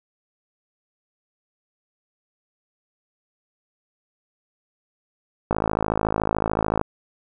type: click train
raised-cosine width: 1 ms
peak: -7 dBFS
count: 71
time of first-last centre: 5.51-6.814 s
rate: 53.7 Hz
effects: none